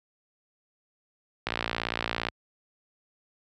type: click train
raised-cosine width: 0.3 ms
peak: -11 dBFS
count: 48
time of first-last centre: 1.47-2.286 s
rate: 57.6 Hz
effects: high-pass 60 Hz 12 dB/octave